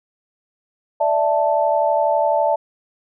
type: chord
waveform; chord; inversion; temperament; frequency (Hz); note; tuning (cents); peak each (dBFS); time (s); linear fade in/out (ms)
sine; D suspended second; none; equal; 587.3 / 659.3 / 880; D5 / E5 / A5; 0 / 0 / 0; -19; 1-2.56; 10
effects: none